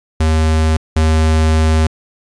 square tone pair in turn, 79 / 79 Hz, D#2 / D#2, +27 / +27 cents, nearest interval unison, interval 0 cents, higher neither, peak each -11 / -10 dBFS, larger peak second, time 0.2-0.77 / 0.96-1.87 s, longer second, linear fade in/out 5 ms, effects resampled to 22050 Hz + 8-bit

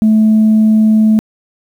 sine tone, 217.4 Hz, A3, 21 cents flat, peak -4 dBFS, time 0.02-1.19 s, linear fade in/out 0 ms, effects tanh soft clip ceiling -3 dBFS + 7-bit

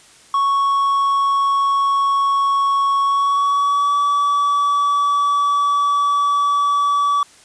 triangle tone with pitch glide, 1108.7 to 1147.1 Hz, C#6 to D6, 0 to -41 cents, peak -12 dBFS, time 0.34-7.23 s, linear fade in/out 2 ms, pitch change +59 cents, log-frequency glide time 3.02-3.95 s, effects white hiss -47 dBFS RMS until 7.44 s + resampled to 22050 Hz

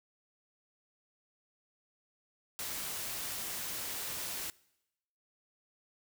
white noise, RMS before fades -39 dBFS, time 2.59-4.5 s, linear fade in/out 0 ms, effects noise-tail reverb RT60 0.9 s tail -23 dB re dry

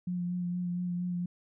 sine tone with vibrato, 177.4 Hz, F3, 27 cents sharp, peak -30 dBFS, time 0.07-1.26 s, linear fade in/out 5 ms, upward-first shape sine, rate 4.3 Hz, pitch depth 20 cents each way, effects none

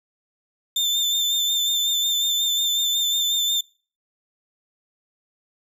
35% pulse tone with vibrato, 3569 Hz, A7, 24 cents sharp, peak -18 dBFS, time 0.76-3.61 s, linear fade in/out 5 ms, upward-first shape sine, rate 5.5 Hz, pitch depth 27 cents each way, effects noise-tail reverb RT60 0.4 s tail -25 dB re dry

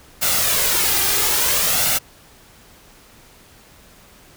white noise with flanger, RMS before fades -18 dBFS, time 0.21-1.99 s, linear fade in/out 20 ms, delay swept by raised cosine 1.4 to 2.5 ms, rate 0.59 Hz, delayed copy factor +0.5, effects pink hiss -48 dBFS RMS until 4.36 s

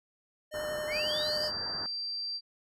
square tone with vibrato, 606 Hz, D#5, 46 cents flat, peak -34 dBFS, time 0.51-1.52 s, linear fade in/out 50 ms, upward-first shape triangle, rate 11 Hz, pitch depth 19 cents each way
white low-pass noise, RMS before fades -43 dBFS, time 0.54-1.86 s, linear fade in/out 0 ms, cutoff 1800 Hz, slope 96 dB/octave
sine linear sweep, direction up, 1958 to 5274 Hz, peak -33 dBFS, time 0.87-1.5 s, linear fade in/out 50 ms
sine tone, 4699 Hz, D8, in tune, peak -33 dBFS, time 0.91-2.41 s, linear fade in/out 50 ms
effects resampled to 32000 Hz

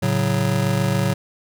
square chord, F# minor, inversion first, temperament just, 111 / 138.75 / 185 Hz, A2 / C#3 / F#3, +16 / +2 / 0 cents, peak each -23 dBFS, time 0.02-1.14 s, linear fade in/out 10 ms, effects none

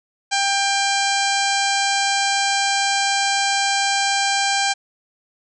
harmonic tone with a mistuned harmonic, 793 Hz, G5, 20 cents sharp, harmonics 1 / 2 / 3 / 4 / 5 / 6 / 7 / 8 / 9 / 10, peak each -21 / -24 / -26 / -27 / -28 / -29 / -29 / -30 / -31 / -31 dBFS, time 0.31-4.74 s, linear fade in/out 20 ms, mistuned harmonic 5, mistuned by +49 cents, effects none

